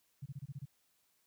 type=tone bursts; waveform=sine; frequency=138.1 Hz; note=C#3; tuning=6 cents flat; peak=-40 dBFS; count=7; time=0.22-0.656 s; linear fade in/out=10 ms; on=40 ms; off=26 ms; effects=white hiss -75 dBFS RMS until 1.26 s